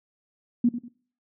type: tone with echo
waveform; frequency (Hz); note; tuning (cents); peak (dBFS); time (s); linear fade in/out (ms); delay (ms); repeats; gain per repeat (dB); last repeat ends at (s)
sine; 239.3; A#3; +46; -16; 0.64-0.69; 5; 97; 2; -11; 0.884
effects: noise-tail reverb RT60 0.5 s tail -21 dB re dry